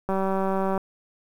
click train, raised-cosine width 1 ms, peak -13 dBFS, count 133, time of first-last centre 0.09-0.777 s, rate 192 Hz, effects 8-bit

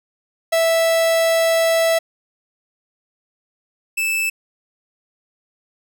45% pulse tone pair in turn, 658 / 2632 Hz, E5 / E7, -3 / -3 cents, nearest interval 2 octaves, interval 2400 cents, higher second, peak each -14 / -18 dBFS, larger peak first, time 0.52-1.99 / 3.97-4.3 s, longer first, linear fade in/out 10 ms, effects none

